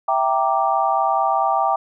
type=chord; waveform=sine; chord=E half-diminished seventh; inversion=none; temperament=equal; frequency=659.3 / 784 / 932.3 / 1174.7 Hz; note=E5 / G5 / Bb5 / D6; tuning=0 / 0 / 0 / 0 cents; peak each=-23 / -19 / -23 / -22 dBFS; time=0.08-1.76 s; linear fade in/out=5 ms; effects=none

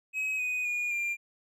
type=tone with pitch steps; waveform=triangle; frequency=2547 / 2493 / 2440 / 2389 Hz; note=D#7 / D#7 / D#7 / D7; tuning=+40 / +3 / -34 / +29 cents; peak=-27 dBFS; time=0.13-1.17 s; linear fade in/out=50 ms; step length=260 ms; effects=none

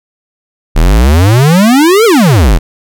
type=exponential two-way sweep; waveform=square; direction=up then down; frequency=36 to 478.3 to 36 Hz; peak=-4 dBFS; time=0.75-2.59 s; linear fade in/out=20 ms; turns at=2.05 s; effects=none

